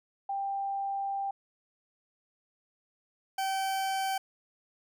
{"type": "tone pair in turn", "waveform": ["sine", "40% pulse"], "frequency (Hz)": [790, 771.5], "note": ["G5", "G5"], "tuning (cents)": [13, -28], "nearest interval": "unison", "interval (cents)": 41, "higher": "first", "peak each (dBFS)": [-30, -28], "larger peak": "second", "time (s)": [[0.29, 1.31], [3.38, 4.18]], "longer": "first", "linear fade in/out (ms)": 5, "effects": []}